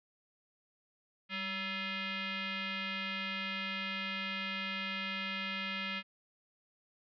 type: tone with frequency modulation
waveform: sine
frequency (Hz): 195.9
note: G3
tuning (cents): -1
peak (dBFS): -35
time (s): 1.29-6.03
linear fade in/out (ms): 50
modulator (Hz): 762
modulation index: 4.2
effects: none